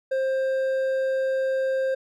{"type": "tone with hard clipping", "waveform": "sine", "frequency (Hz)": 529, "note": "C5", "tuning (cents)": 19, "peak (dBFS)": -23, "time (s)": [0.11, 1.95], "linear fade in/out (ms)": 10, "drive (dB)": 5, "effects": []}